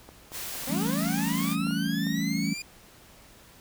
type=clicks; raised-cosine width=1 ms; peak=-31 dBFS; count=8; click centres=0.09 / 0.319 / 0.555 / 0.637 / 1.018 / 1.669 / 1.709 / 2.068 s
type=noise; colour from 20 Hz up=white; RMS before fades=-36 dBFS; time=0.31-1.57 s; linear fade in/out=50 ms
type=linear sweep; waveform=20% pulse; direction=up; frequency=246.7 to 2436 Hz; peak=-29 dBFS; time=0.67-2.62 s; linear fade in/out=2 ms
type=chord; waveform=sine; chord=A dominant seventh; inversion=second; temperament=equal with one note detuned; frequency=167.11 / 196 / 220 / 277.2 Hz; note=E3 / G3 / A3 / C#4; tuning=+24 / 0 / 0 / 0 cents; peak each=-31 dBFS; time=0.69-2.54 s; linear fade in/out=10 ms
effects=pink hiss -53 dBFS RMS until 3.6 s